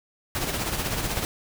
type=noise with tremolo; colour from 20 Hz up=pink; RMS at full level=-26 dBFS; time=0.35-1.25 s; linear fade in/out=0 ms; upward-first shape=sine; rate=16 Hz; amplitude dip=50%; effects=none